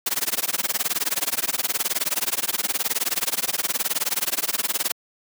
white noise with tremolo, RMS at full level -21 dBFS, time 0.06-4.92 s, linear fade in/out 5 ms, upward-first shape sine, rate 19 Hz, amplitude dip 100%, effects high-pass 200 Hz 12 dB/octave

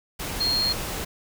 sine tone in noise, 4242 Hz, C8, 23 cents sharp, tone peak -21 dBFS, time 0.4-0.73 s, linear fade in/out 10 ms, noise pink, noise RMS -31 dBFS, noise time 0.19-1.05 s, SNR +7 dB, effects none

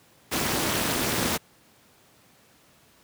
pink noise with amplitude modulation, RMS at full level -21 dBFS, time 0.31-1.38 s, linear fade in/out 20 ms, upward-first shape sine, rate 295 Hz, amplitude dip 100%, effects pink hiss -58 dBFS RMS until 3.03 s + high-pass 100 Hz 12 dB/octave

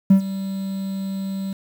triangle tone with ADSR envelope, 193.7 Hz, G3, 20 cents flat, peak -4 dBFS, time 0.1-1.53 s, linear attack 8 ms, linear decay 100 ms, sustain -18 dB, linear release 4 ms, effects tanh soft clip ceiling -3 dBFS + 7-bit

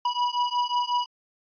square beating tone pair, 973 / 978.5 Hz, B5 / B5, -26 / -16 cents, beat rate 5.5 Hz, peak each -27 dBFS, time 0.05-1.06 s, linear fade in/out 5 ms, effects resampled to 11025 Hz

